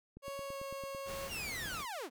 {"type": "click train", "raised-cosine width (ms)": 3, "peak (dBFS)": -37, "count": 8, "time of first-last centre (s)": [0.17, 0.949], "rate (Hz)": 8.99}
{"type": "tone with pitch glide", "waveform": "30% pulse", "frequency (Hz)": [554.4, 548.3], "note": ["C#5", "C#5"], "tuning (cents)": [0, -19], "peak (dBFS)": -38, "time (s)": [0.22, 1.31], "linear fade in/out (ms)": 50, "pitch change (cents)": -19, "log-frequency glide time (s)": [0.43, 0.62]}
{"type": "noise", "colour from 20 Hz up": "pink", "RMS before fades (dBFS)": -46, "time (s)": [1.05, 1.86], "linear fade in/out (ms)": 50}
{"type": "linear sweep", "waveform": "sawtooth", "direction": "down", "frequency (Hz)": [2938, 207.7], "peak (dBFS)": -36, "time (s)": [1.28, 2.1], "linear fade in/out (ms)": 50}
{"effects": []}